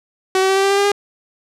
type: tone with pitch steps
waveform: sawtooth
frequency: 377.6 / 381.5 / 385.5 / 389.6 / 393.6 / 397.7 / 401.9 / 406.1 Hz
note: F#4 / G4 / G4 / G4 / G4 / G4 / G4 / G#4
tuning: +35 / -47 / -29 / -11 / +7 / +25 / +43 / -39 cents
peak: -9 dBFS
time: 0.35-0.918 s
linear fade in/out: 2 ms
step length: 71 ms
effects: low-pass 9000 Hz 12 dB/octave